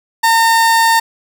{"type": "tone", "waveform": "30% pulse", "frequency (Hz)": 911, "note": "A#5", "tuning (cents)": -40, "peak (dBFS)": -6, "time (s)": [0.23, 1], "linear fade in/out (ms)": 10, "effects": []}